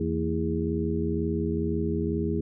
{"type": "harmonic tone with a mistuned harmonic", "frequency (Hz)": 82.1, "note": "E2", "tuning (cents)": -6, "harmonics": [1, 2, 3, 4, 5], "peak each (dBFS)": [-31, -31, -31, -31, -31], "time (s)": [0, 2.41], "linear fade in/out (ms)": 5, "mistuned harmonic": 3, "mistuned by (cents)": -120, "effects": []}